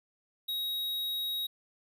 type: tone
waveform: square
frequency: 3800 Hz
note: A#7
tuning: 33 cents sharp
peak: -32 dBFS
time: 0.48-1.47 s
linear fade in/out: 10 ms
effects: none